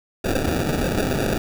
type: noise with sample-and-hold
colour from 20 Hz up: white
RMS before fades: -22 dBFS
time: 0.24-1.38 s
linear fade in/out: 5 ms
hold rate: 1050 Hz
effects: none